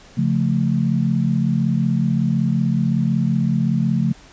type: chord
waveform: sine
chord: Db augmented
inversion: none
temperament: equal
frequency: 138.59 / 174.61 / 220 Hz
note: Db3 / F3 / A3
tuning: 0 / 0 / 0 cents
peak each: -20 dBFS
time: 0.17-4.13 s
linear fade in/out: 10 ms
effects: pink hiss -46 dBFS RMS until 4.32 s + resampled to 16000 Hz